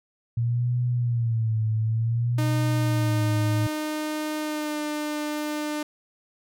sine tone with vibrato, 116.1 Hz, A#2, 7 cents flat, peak -21 dBFS, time 0.37-3.67 s, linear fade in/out 5 ms, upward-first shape sine, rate 0.57 Hz, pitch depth 98 cents each way
sawtooth tone with pitch glide, 306.2 to 300.2 Hz, D#4 to D4, -28 to +38 cents, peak -23 dBFS, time 2.38-5.83 s, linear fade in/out 5 ms, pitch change -34 cents, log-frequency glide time 4.39-4.78 s
effects none

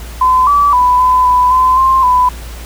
sine tone with pitch steps, 1020 / 1152 / 994 / 1009 / 996 / 1022 / 1054 / 999 Hz, C6 / D6 / B5 / B5 / B5 / C6 / C6 / B5, -44 / -34 / +11 / +37 / +14 / -41 / +12 / +20 cents, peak -6 dBFS, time 0.21-2.29 s, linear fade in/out 5 ms, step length 260 ms, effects added 58 Hz sine -25 dBFS peak until 2.65 s + pink hiss -33 dBFS RMS until 2.65 s

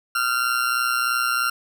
40% pulse tone with amplitude modulation, 1382 Hz, F6, 19 cents flat, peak -16 dBFS, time 0.15-1.5 s, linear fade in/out 5 ms, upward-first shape sine, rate 123 Hz, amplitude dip 65%, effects none

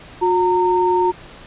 sine tone pair together, 360 / 917.7 Hz, F#4 / A#5, -47 / -27 cents, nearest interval octave + major third, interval 1620 cents, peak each -16 dBFS, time 0.21-1.12 s, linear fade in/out 20 ms, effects pink hiss -40 dBFS RMS until 1.46 s + resampled to 8000 Hz

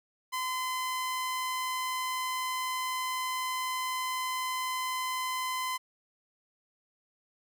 sawtooth tone, 1024 Hz, C6, 38 cents flat, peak -27 dBFS, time 0.32-5.78 s, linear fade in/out 20 ms, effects none

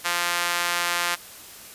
sawtooth tone with high-pass filter, 174.1 Hz, F3, 5 cents flat, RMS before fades -25 dBFS, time 0.04-1.16 s, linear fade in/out 20 ms, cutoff 1300 Hz, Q 0.94, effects white hiss -43 dBFS RMS until 1.74 s + resampled to 32000 Hz

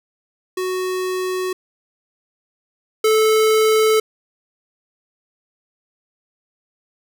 square tone pair in turn, 370 / 436.1 Hz, F#4 / A4, 0 / -15 cents, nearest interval minor third, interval 285 cents, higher second, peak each -21 / -13 dBFS, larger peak second, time 0.57-1.53 / 3.04-4 s, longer neither, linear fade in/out 5 ms, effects none

